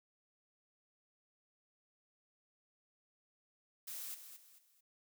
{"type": "noise with echo", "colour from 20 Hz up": "blue", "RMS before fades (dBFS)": -45, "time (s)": [3.87, 4.15], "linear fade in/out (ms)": 10, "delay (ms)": 220, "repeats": 3, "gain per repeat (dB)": -9, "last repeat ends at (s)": 4.81, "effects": []}